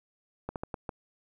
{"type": "clicks", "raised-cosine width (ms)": 1, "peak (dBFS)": -20, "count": 5, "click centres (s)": [0.49, 0.558, 0.635, 0.742, 0.892], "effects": ["10-bit"]}